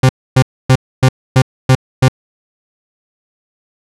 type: tone bursts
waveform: 40% pulse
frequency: 130 Hz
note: C3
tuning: 11 cents flat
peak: -4 dBFS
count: 7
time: 0.03-2.084 s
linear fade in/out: 5 ms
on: 62 ms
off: 270 ms
effects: low-pass 9000 Hz 12 dB/octave